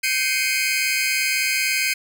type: tone cluster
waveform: sawtooth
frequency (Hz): 1552 / 2103 / 2241 / 2489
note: G6 / C7 / C#7 / D#7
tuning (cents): -18 / +8 / +18 / 0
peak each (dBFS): -25 / -21 / -22 / -20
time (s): 0.03-1.94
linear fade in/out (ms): 10
effects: none